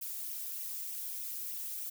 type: noise with flanger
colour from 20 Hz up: violet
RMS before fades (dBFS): -40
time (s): 0.01-1.9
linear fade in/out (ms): 10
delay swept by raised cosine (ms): 0.33 to 3.13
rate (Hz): 3.3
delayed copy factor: +1
effects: none